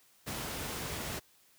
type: noise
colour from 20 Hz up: pink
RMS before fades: -38 dBFS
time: 0.26-1.2 s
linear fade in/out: 20 ms
effects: white hiss -65 dBFS RMS until 1.58 s + high-pass 60 Hz 12 dB/octave